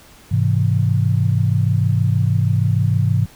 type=chord; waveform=sine; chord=Ab augmented; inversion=none; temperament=equal with one note detuned; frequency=103.83 / 130.21 / 164.81 Hz; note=Ab2 / C3 / E3; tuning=0 / -8 / 0 cents; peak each=-16 / -18 / -21 dBFS; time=0.31-3.26 s; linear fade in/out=10 ms; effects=pink hiss -46 dBFS RMS until 3.35 s